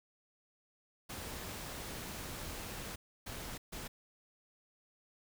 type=noise bursts at uneven times; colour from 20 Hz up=pink; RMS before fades=-44 dBFS; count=3; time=1.09-2.96 / 3.26-3.58 / 3.72-3.88 s; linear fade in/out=10 ms; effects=none